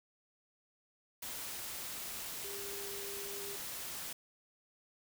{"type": "tone in noise", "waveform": "sine", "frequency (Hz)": 400.7, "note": "G4", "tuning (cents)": 38, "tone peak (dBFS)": -46, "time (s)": [2.44, 3.56], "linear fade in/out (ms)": 5, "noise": "white", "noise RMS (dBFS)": -43, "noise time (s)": [1.22, 4.13], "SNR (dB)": -6, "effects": []}